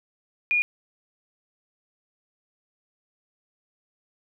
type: tone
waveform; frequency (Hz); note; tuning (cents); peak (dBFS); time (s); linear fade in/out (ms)
sine; 2435; D#7; -38; -19; 0.51-0.62; 0
effects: none